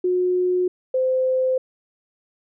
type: tone pair in turn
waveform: sine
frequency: 362.7 / 516.7 Hz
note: F#4 / C5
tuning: -34 / -22 cents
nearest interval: tritone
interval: 612 cents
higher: second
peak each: -17 dBFS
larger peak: neither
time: 0.04-0.68 / 0.94-1.58 s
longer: neither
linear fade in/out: 5 ms
effects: none